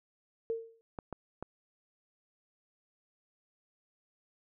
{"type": "tone with exponential decay", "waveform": "sine", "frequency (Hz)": 455.1, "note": "A#4", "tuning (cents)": -42, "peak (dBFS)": -28, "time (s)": [0.5, 0.81], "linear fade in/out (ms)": 0, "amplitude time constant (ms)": 66}
{"type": "clicks", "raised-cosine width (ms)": 1, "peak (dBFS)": -25, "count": 3, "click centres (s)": [0.988, 1.127, 1.426]}
{"effects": []}